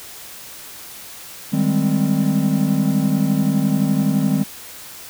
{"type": "chord", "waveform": "triangle", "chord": "Ab major seventh", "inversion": "second", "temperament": "equal", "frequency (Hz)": [155.56, 196, 207.7, 261.6], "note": ["Eb3", "G3", "Ab3", "C4"], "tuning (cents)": [0, 0, 0, 0], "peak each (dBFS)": [-19, -18, -19, -19], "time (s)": [1.52, 4.44], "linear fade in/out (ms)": 20, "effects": ["white hiss -37 dBFS RMS until 5.09 s"]}